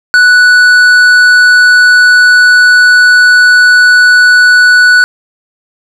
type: tone with tanh clipping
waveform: triangle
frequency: 1480 Hz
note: F#6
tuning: in tune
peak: -3 dBFS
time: 0.14-5.04 s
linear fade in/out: 0 ms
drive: 13 dB
effects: none